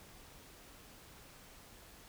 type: silence
effects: pink hiss -57 dBFS RMS until 2.08 s